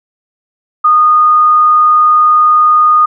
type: tone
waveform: sine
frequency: 1230 Hz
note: D#6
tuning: 20 cents flat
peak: -4 dBFS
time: 0.84-3.06 s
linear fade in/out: 10 ms
effects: none